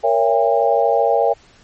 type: chord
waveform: sine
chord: A# diminished seventh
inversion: none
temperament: just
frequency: 466.2 / 559.4 / 671.3 / 805.5 Hz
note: A#4 / C#5 / E5 / G5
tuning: 0 / +16 / +31 / +47 cents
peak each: -18 dBFS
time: 0.03-1.34 s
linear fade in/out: 20 ms
effects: pink hiss -50 dBFS RMS until 1.63 s + MP3 32 kbps